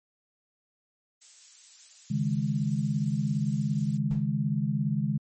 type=noise; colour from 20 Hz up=violet; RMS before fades=-43 dBFS; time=1.21-3.98 s; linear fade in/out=10 ms
type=chord; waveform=sine; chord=C# suspended second; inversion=none; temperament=just; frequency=138.59 / 155.92 / 207.9 Hz; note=C#3 / D#3 / G#3; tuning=0 / +4 / +2 cents; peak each=-29 dBFS; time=2.1-5.18 s; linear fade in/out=10 ms
type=noise with exponential decay; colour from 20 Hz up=brown; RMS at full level=-37 dBFS; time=4.11-4.35 s; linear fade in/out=0 ms; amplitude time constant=51 ms
effects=MP3 32 kbps